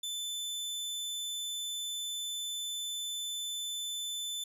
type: tone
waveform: sawtooth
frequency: 3520 Hz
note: A7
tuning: in tune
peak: -32 dBFS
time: 0.03-4.44 s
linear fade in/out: 5 ms
effects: resampled to 32000 Hz + 11-bit